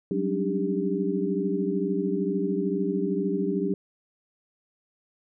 sine tone cluster, 185.1 / 198.4 / 279.4 / 301.6 / 397 Hz, F#3 / G3 / C#4 / D4 / G4, +1 / +21 / +14 / +46 / +22 cents, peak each -29 / -32 / -32 / -31 / -28 dBFS, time 0.11-3.74 s, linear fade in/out 2 ms, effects none

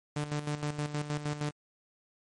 sawtooth tone with tremolo, 148.1 Hz, D3, 15 cents sharp, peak -26 dBFS, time 0.16-1.51 s, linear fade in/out 5 ms, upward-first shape square, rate 6.4 Hz, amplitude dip 65%, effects low-pass 12000 Hz 12 dB/octave + MP3 48 kbps

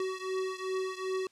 square beating tone pair, 375.5 / 378.1 Hz, F#4 / F#4, +26 / +38 cents, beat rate 2.6 Hz, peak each -35 / -37 dBFS, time 0-1.27 s, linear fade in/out 2 ms, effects white hiss -67 dBFS RMS until 1.31 s + low-pass 7000 Hz 12 dB/octave

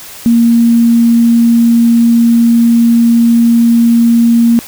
sine tone, 233.1 Hz, A#3, in tune, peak -4 dBFS, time 0.26-4.59 s, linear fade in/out 0 ms, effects white hiss -30 dBFS RMS until 4.67 s

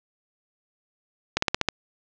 slowing click train, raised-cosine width 0.2 ms, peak -3 dBFS, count 6, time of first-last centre 1.37-1.687 s, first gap 54 ms, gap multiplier 1.08, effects low-pass 6000 Hz 12 dB/octave

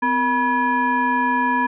sine tone with frequency modulation, 973 Hz, B5, 26 cents flat, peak -16 dBFS, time 0.02-1.67 s, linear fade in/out 10 ms, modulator 718 Hz, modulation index 1, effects none

